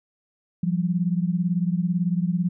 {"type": "beating tone pair", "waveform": "sine", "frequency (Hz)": [171.6, 189.6], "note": ["F3", "F#3"], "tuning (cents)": [-30, 43], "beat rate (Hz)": 18, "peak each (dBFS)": [-22, -25], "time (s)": [0.63, 2.49], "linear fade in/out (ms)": 5, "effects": []}